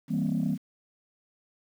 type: chord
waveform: sine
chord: C dominant seventh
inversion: first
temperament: equal with one note detuned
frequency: 162.36 / 196 / 233.1 / 261.6 Hz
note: E3 / G3 / Bb3 / C4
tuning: -26 / 0 / 0 / 0 cents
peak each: -29 / -29 / -29 / -31 dBFS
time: 0.08-0.58 s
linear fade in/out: 50 ms
effects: tanh soft clip ceiling -19 dBFS + 9-bit